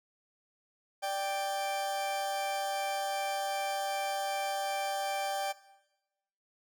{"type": "tone pair together", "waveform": "40% pulse", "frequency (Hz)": [588.1, 785], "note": ["D5", "G5"], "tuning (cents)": [2, 2], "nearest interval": "perfect fourth", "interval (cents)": 500, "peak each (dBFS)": [-36, -32], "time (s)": [1.02, 5.53], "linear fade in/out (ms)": 20, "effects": ["noise-tail reverb RT60 1.0 s tail -18 dB re dry"]}